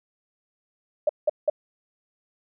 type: tone bursts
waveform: sine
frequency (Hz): 602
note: D5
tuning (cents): +43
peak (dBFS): -16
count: 3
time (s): 1.07-1.499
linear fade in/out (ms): 5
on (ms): 23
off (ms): 180
effects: none